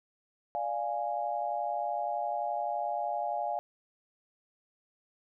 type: chord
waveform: sine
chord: D diminished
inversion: none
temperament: equal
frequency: 587.3 / 698.5 / 830.6 Hz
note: D5 / F5 / Ab5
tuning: 0 / 0 / 0 cents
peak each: -37 / -33 / -34 dBFS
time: 0.55-3.59 s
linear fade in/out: 0 ms
effects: none